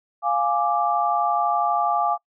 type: chord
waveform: sine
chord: D diminished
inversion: first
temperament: equal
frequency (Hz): 698.5 / 830.6 / 1174.7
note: F5 / Ab5 / D6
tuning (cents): 0 / 0 / 0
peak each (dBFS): -23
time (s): 0.22-2.18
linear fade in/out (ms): 50
effects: noise-tail reverb RT60 0.1 s tail -23 dB re dry